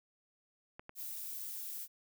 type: clicks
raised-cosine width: 0.5 ms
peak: -32 dBFS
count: 2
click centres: 0.795 / 0.894 s
type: noise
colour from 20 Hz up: violet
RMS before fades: -43 dBFS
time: 0.95-1.88 s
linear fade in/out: 50 ms
effects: none